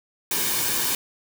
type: noise with comb filter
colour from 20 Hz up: white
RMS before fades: -24 dBFS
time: 0.31-0.95 s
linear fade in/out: 2 ms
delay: 1.5 ms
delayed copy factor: -0.55
effects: none